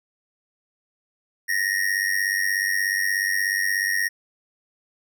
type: tone with amplitude modulation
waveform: square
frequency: 1864.7 Hz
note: A#6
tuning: in tune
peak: -18 dBFS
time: 1.48-4.09 s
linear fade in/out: 20 ms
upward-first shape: sine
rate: 96.7 Hz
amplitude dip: 80%
effects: none